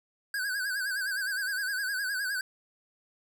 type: tone with vibrato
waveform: square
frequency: 1570 Hz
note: G6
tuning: 2 cents sharp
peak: -30 dBFS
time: 0.34-2.41 s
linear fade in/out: 2 ms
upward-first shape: sine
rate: 9.7 Hz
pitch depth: 99 cents each way
effects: none